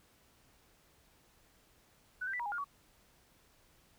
sine tone with pitch steps, 1492 / 1569 / 1975 / 952 / 820 / 1416 / 1130 Hz, F#6 / G6 / B6 / A#5 / G#5 / F6 / C#6, +14 / +1 / 0 / +36 / -22 / +23 / +33 cents, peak -35 dBFS, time 2.21-2.644 s, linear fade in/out 10 ms, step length 62 ms, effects pink hiss -67 dBFS RMS until 3.98 s

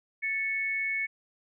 sine tone pair together, 1760 / 2209 Hz, A6 / C#7, 0 / -7 cents, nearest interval major third, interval 393 cents, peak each -36 / -28 dBFS, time 0.22-1.07 s, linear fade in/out 20 ms, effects none

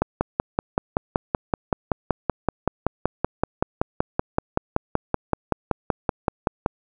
click train, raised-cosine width 1 ms, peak -5 dBFS, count 36, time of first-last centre 0.02-6.661 s, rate 5.27 Hz, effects none

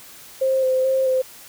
sine tone with vibrato, 523.3 Hz, C5, in tune, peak -16 dBFS, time 0.41-1.22 s, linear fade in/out 10 ms, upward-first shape square, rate 2.3 Hz, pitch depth 17 cents each way, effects white hiss -43 dBFS RMS until 1.48 s

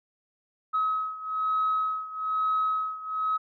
sine beating tone pair, 1277 / 1278.1 Hz, D#6 / D#6, +45 / +46 cents, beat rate 1.1 Hz, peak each -26 / -29 dBFS, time 0.73-3.38 s, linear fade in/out 20 ms, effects tanh soft clip ceiling -18 dBFS

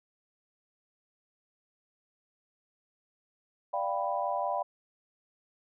sine chord, G dominant seventh, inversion second, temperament equal, 587.3 / 698.5 / 784 / 987.8 Hz, D5 / F5 / G5 / B5, 0 / 0 / 0 / 0 cents, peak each -34 dBFS, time 3.73-4.63 s, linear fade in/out 10 ms, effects none

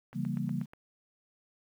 click train, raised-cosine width 0.5 ms, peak -34 dBFS, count 6, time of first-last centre 0.13-0.735 s, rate 8.27 Hz
sine chord, C# diminished seventh, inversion none, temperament equal with one note detuned, 138.59 / 167.5 / 196 / 233.1 Hz, C#3 / E3 / G3 / Bb3, 0 / +28 / 0 / 0 cents, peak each -36 dBFS, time 0.13-0.66 s, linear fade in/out 50 ms
effects 10-bit

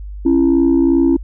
sine tone pair together, 272.3 / 335 Hz, C#4 / E4, -31 / +28 cents, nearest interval major third, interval 359 cents, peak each -11 dBFS, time 0.25-1.17 s, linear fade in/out 10 ms, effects tanh soft clip ceiling -5 dBFS + added 50 Hz sine -26 dBFS peak until 1.23 s

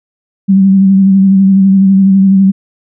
sine tone with vibrato, 193.3 Hz, G3, 24 cents flat, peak -3 dBFS, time 0.48-2.52 s, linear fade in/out 20 ms, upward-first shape sine, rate 12 Hz, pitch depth 30 cents each way, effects none

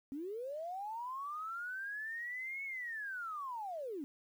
sine linear two-way sweep, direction up then down, 261.6 to 2217 to 261.6 Hz, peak -39 dBFS, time 0.12-4.04 s, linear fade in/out 0 ms, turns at 2.64 s, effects 11-bit

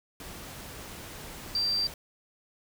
sine tone in noise, 4699 Hz, D8, in tune, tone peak -25 dBFS, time 1.55-1.87 s, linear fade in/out 2 ms, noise pink, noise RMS -43 dBFS, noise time 0.2-1.94 s, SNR +15 dB, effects none

